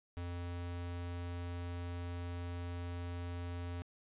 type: tone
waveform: square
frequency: 87.31 Hz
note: F2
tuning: in tune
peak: -40 dBFS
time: 0.17-3.82 s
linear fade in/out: 0 ms
effects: resampled to 8000 Hz + 13-bit